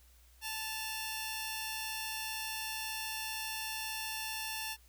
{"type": "tone pair together", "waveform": "10% pulse", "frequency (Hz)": [875, 2778], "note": ["A5", "F7"], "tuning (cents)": [-10, -10], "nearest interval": "octave + minor sixth", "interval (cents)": 2000, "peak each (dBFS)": [-31, -32], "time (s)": [0.41, 4.77], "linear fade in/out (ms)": 50, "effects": ["added 60 Hz sine -60 dBFS peak until 4.88 s", "white hiss -66 dBFS RMS until 4.88 s"]}